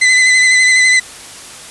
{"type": "tone with vibrato", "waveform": "40% pulse", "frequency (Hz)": 2021, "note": "B6", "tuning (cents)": 39, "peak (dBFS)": -6, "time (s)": [0.01, 1], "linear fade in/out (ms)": 10, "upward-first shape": "sine", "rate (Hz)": 12, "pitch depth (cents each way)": 27, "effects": ["white hiss -32 dBFS RMS until 1.7 s", "resampled to 24000 Hz"]}